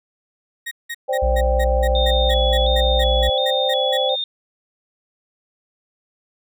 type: tone bursts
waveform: 35% pulse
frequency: 1876 Hz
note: A#6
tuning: 11 cents sharp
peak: -24 dBFS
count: 15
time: 0.66-3.975 s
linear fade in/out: 10 ms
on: 53 ms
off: 180 ms
type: chord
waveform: sine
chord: C suspended second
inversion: none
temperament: just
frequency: 523.3 / 588.7 / 784.9 Hz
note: C5 / D5 / G5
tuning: 0 / +4 / +2 cents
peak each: -20 / -24 / -24 dBFS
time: 1.08-4.16 s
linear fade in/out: 20 ms
type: tone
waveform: triangle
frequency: 60.2 Hz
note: B1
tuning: 44 cents flat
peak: -15 dBFS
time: 1.22-3.3 s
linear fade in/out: 10 ms
type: tone with vibrato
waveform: sine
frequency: 3520 Hz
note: A7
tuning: in tune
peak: -21 dBFS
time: 1.95-4.24 s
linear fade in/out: 2 ms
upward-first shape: square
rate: 1.4 Hz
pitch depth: 61 cents each way
effects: none